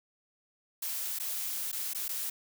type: noise with dropouts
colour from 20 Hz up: blue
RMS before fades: -35 dBFS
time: 0.82-2.3 s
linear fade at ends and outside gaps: 5 ms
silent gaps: 1.188-1.198 / 1.717-1.727 / 1.935-1.947 / 2.082-2.09 s
effects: none